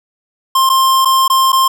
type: tone with dropouts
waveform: square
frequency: 1057 Hz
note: C6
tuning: 17 cents sharp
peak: -9 dBFS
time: 0.55-1.68 s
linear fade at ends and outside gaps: 5 ms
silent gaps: 0.693-0.698 / 1.049-1.055 / 1.28-1.299 / 1.521-1.528 s
effects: none